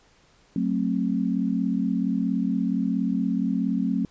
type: chord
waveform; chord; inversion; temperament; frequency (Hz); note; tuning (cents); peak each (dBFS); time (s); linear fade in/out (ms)
sine; F# diminished; none; just; 185 / 222 / 266.4; F#3 / A3 / C4; 0 / +16 / +31; -26; 0.56-4.05; 2
effects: pink hiss -59 dBFS RMS until 4.1 s + resampled to 16000 Hz